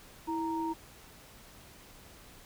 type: tone pair together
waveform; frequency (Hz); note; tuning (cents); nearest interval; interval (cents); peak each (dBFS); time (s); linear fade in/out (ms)
sine; 326.9 / 930; E4 / A#5; -14 / -4; octave + tritone; 1810; -33 / -34; 0.27-0.74; 20
effects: pink hiss -54 dBFS RMS until 2.45 s